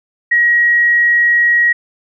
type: tone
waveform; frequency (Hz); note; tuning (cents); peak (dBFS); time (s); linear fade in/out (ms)
sine; 1900; A#6; +33; -8; 0.31-1.73; 10
effects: none